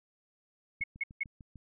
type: tone bursts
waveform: sine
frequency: 2185 Hz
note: C#7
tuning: 26 cents flat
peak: -29 dBFS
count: 3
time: 0.81-1.234 s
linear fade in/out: 5 ms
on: 28 ms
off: 170 ms
type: click train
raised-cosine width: 5 ms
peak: -38 dBFS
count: 6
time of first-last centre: 0.81-1.557 s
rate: 6.69 Hz
effects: none